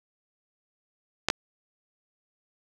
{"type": "clicks", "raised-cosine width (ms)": 0.2, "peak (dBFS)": -5, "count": 2, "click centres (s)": [1.286, 1.301], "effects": []}